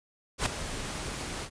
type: noise with ADSR envelope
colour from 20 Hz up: pink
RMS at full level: -25 dBFS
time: 0.38-1.5 s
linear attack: 81 ms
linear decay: 4 ms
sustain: -11 dB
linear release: 70 ms
effects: resampled to 22050 Hz